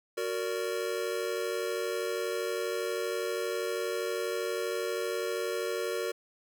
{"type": "chord", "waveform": "square", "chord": "Gb augmented", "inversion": "none", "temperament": "just", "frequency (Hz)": [370, 462.5, 578.1], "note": ["Gb4", "Bb4", "D5"], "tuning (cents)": [0, -14, -27], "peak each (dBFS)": [-36, -34, -38], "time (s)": [0.17, 6.12], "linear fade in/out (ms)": 10, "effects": []}